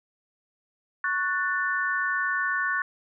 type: chord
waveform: sine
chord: F# minor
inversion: second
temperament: just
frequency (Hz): 1110 / 1480 / 1776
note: C#6 / F#6 / A6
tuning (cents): +2 / 0 / +16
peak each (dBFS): -30 / -27 / -28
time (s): 1.04-2.82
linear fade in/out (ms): 2
effects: none